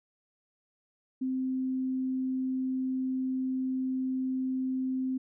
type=tone; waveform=sine; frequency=259.9 Hz; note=C4; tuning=11 cents flat; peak=-28 dBFS; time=1.21-5.18 s; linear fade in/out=10 ms; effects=none